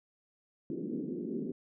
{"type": "band-pass noise", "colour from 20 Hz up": "white", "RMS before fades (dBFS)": -37, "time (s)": [0.7, 1.52], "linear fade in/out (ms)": 2, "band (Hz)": [170, 390], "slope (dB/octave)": 48, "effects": []}